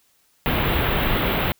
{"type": "band-stop noise", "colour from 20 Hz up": "pink", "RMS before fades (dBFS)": -21, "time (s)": [0.46, 1.52], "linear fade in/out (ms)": 0, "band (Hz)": [3600, 14000], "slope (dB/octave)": 48, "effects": ["white hiss -62 dBFS RMS until 1.59 s"]}